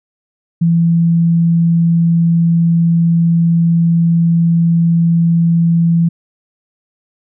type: tone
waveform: sine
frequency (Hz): 167.8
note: E3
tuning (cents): +31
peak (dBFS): -8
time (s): 0.61-6.09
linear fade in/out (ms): 10
effects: none